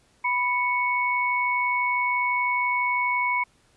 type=tone pair together; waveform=sine; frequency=987.6 / 2217 Hz; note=B5 / C#7; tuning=0 / 0 cents; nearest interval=octave + major second; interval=1400 cents; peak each=-24 dBFS; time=0.24-3.44 s; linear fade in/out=10 ms; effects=pink hiss -62 dBFS RMS until 3.76 s + resampled to 24000 Hz